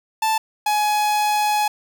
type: tone pair in turn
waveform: 45% pulse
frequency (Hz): 880 / 841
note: A5 / G#5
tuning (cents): 0 / +22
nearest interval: minor second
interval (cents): 78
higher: first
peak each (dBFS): -17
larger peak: neither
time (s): 0.22-0.38 / 0.66-1.68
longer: second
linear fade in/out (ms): 5
effects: none